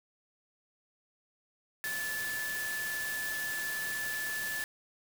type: tone in noise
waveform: sine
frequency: 1737 Hz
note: A6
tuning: 23 cents flat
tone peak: -34 dBFS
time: 1.84-4.64 s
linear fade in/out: 0 ms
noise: white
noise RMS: -40 dBFS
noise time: 1.84-4.64 s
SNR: +3 dB
effects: none